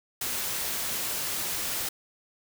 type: noise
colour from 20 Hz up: white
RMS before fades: -31 dBFS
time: 0.21-1.89 s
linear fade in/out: 5 ms
effects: none

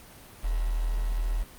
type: tone with quantisation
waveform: sine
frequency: 40 Hz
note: D#1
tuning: 49 cents sharp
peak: -24 dBFS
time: 0.43-1.44 s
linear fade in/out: 20 ms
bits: 7
effects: pink hiss -49 dBFS RMS until 1.58 s + Opus 32 kbps

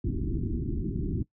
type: low-pass noise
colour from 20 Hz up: pink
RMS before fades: -30 dBFS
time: 0.04-1.23 s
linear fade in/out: 5 ms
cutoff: 380 Hz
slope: 96 dB/octave
effects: noise-tail reverb RT60 0.1 s tail -19 dB re dry

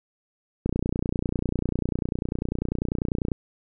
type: click train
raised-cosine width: 3 ms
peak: -12 dBFS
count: 81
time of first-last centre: 0.66-3.318 s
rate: 30.1 Hz
effects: none

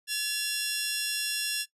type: tone cluster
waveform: 15% pulse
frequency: 1711 / 2753 / 4084 Hz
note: A6 / F7 / C8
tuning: -49 / -25 / -43 cents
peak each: -26 / -24 / -32 dBFS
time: 0.07-1.66 s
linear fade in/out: 50 ms
effects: noise-tail reverb RT60 0.1 s tail -19 dB re dry + resampled to 32000 Hz

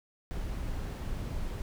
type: noise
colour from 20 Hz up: brown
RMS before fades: -35 dBFS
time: 0.31-1.62 s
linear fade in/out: 0 ms
effects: none

